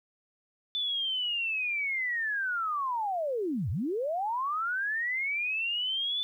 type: linear two-way sweep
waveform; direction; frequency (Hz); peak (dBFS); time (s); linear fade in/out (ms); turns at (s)
sine; down then up; 3520 to 77.78 to 3520; -28; 0.75-6.23; 0; 3.7
effects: 11-bit